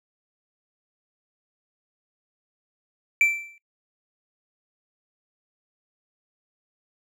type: tone with exponential decay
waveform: triangle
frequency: 2338 Hz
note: D7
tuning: 8 cents flat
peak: -12 dBFS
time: 3.21-3.58 s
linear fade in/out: 1 ms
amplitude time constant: 80 ms
effects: noise-tail reverb RT60 0.1 s tail -21 dB re dry